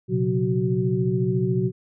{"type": "tone cluster", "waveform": "sine", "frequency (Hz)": [120.7, 134.7, 182.8, 373.5], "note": ["B2", "C#3", "F#3", "F#4"], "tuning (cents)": [-39, -49, -21, 16], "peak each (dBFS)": -25, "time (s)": [0.08, 1.72], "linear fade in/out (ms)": 50, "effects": []}